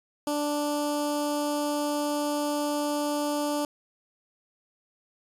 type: tone with notch filter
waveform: 15% pulse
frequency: 293.7 Hz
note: D4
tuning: in tune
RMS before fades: -28 dBFS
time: 0.27-3.65 s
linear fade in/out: 2 ms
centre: 2000 Hz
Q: 0.67
effects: resampled to 32000 Hz